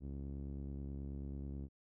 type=tone with low-pass filter; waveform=sawtooth; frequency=69.3 Hz; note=C#2; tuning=in tune; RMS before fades=-44 dBFS; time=0-1.69 s; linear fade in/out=50 ms; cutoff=290 Hz; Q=1.4; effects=none